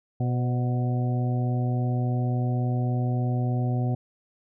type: harmonic tone with a mistuned harmonic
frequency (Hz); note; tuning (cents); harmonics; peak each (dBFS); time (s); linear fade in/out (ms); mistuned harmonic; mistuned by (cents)
123.47; B2; 0; 1 / 2 / 3 / 4 / 5 / 6; -23 / -31 / -38 / -41 / -40 / -37; 0.2-3.95; 5; 4; +59
effects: none

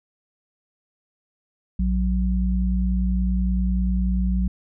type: tone pair together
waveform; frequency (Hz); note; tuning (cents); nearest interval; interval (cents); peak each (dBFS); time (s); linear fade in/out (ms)
sine; 58.21 / 185; A#1 / F#3; -2 / 0; octave + minor sixth; 2002; -20 / -23; 1.79-4.48; 5
effects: none

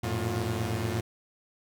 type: tone cluster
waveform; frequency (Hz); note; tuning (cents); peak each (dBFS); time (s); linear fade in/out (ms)
sawtooth; 89.3 / 110 / 118.5 / 355.7; F2 / A2 / A#2 / F4; +39 / 0 / +29 / +32; -31 / -27 / -32 / -33; 0.03-1.01; 10
effects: none

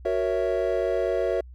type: chord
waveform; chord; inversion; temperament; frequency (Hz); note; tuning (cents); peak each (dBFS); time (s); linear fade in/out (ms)
triangle; F# dominant seventh; none; equal; 370 / 466.2 / 554.4 / 659.3; F#4 / A#4 / C#5 / E5; 0 / 0 / 0 / 0; -26; 0.05-1.41; 5
effects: added 62 Hz sine -41 dBFS peak until 1.54 s

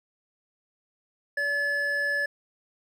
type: tone pair together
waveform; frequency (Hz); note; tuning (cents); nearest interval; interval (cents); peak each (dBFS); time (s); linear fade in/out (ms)
triangle; 574 / 1720; D5 / A6; -40 / -40; octave + perfect fifth; 1900; -32 / -23; 1.37-2.26; 5
effects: none

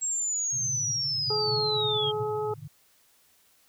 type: linear sweep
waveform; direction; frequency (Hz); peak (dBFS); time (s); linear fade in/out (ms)
sine; down; 7620 to 3163; -26; 0.01-2.12; 20
type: band-pass noise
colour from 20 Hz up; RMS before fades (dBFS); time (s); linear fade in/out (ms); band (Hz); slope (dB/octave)
pink; -39; 0.52-2.68; 10; 110 to 150; 96
type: harmonic tone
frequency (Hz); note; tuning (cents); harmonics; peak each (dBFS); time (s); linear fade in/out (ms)
425.3; G#4; +41; 1 / 2 / 3; -28 / -34 / -38; 1.3-2.54; 5
effects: white hiss -63 dBFS RMS until 3.68 s

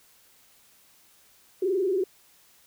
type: tone with frequency modulation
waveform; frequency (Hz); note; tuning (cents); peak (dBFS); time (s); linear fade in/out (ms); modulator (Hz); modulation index
sine; 378.9; F#4; +41; -22; 1.62-2.04; 5; 21.5; 1.2
effects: white hiss -59 dBFS RMS until 2.66 s

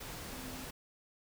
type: tone in noise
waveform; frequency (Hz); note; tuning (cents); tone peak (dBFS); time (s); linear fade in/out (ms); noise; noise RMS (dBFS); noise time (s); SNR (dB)
sine; 257.3; C4; -29; -47; 0.32-0.65; 10; pink; -45; 0-0.71; -5
effects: none

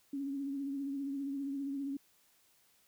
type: tone with vibrato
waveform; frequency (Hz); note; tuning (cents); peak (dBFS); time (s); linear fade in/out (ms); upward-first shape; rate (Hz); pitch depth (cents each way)
sine; 277.2; C#4; 0; -35; 0.13-1.97; 5; triangle; 15; 52
effects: white hiss -69 dBFS RMS until 2.87 s

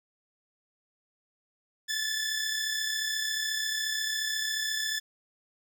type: tone pair together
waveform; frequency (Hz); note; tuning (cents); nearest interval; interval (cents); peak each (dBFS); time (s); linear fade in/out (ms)
15% pulse; 1725.8 / 1760; A6 / A6; -34 / 0; unison; 34; -25 / -26; 1.88-5; 20
effects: none

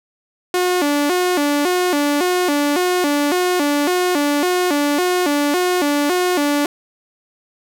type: tone with vibrato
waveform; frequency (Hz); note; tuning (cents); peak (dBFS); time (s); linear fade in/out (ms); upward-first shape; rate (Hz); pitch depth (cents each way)
sawtooth; 323.5; E4; -32; -11; 0.54-6.66; 2; square; 1.8; 190
effects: none

